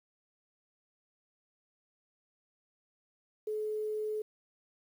sine tone with quantisation, 428.2 Hz, A4, 47 cents flat, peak -32 dBFS, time 3.47-4.22 s, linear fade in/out 5 ms, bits 10, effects none

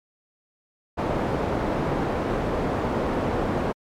white low-pass noise, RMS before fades -25 dBFS, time 0.97-3.73 s, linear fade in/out 20 ms, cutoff 650 Hz, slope 12 dB/octave, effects MP3 96 kbps

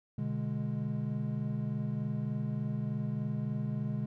triangle chord, G# diminished, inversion first, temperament equal, 123.47 / 146.83 / 207.7 Hz, B2 / D3 / G#3, 0 / 0 / 0 cents, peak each -34 dBFS, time 0.18-4.06 s, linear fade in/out 5 ms, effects none

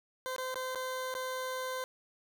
20% pulse tone with dropouts, 515 Hz, C5, 28 cents flat, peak -30 dBFS, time 0.26-1.84 s, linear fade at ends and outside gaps 0 ms, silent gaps 0.363-0.382 / 0.543-0.557 / 0.748-0.756 / 1.141-1.151 s, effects none

